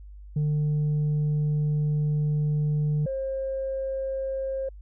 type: tone pair in turn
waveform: sine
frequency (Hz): 150 / 534.5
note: D3 / C5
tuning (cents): +37 / +37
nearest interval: octave + minor seventh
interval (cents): 2200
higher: second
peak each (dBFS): -19 / -26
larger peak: first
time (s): 0.36-3.06 / 3.06-4.69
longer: first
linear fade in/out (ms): 5
effects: tanh soft clip ceiling -21 dBFS + added 50 Hz sine -41 dBFS peak until 4.81 s